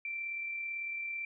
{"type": "tone with amplitude modulation", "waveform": "sine", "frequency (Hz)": 2348, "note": "D7", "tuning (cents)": -1, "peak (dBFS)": -34, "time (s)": [0.05, 1.25], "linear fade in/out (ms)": 2, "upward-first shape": "sine", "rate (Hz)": 38, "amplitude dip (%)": 30, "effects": []}